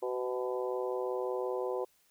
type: harmonic tone with a mistuned harmonic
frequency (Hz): 125.5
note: B2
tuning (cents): +28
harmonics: 3 / 4 / 5 / 6 / 7 / 8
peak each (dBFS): -35 / -35 / -43 / -45 / -44 / -44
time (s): 0.02-1.85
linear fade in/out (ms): 10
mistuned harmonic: 7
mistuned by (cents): -20
effects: white hiss -69 dBFS RMS until 2.1 s